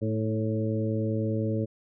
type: harmonic tone with a mistuned harmonic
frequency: 110 Hz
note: A2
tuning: in tune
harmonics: 1 / 2 / 3 / 4 / 5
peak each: -28 / -31 / -33 / -34 / -35 dBFS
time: 0.01-1.66 s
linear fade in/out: 20 ms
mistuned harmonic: 3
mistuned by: -23 cents
effects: none